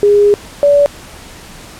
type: tone pair in turn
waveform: sine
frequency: 410 / 574.7 Hz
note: G#4 / D5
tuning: -22 / -38 cents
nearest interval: tritone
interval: 584 cents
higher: second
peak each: -5 dBFS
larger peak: neither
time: 0.03-0.34 / 0.63-0.86 s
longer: first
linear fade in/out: 0 ms
effects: pink hiss -34 dBFS RMS until 1.79 s + low-pass 11000 Hz 12 dB/octave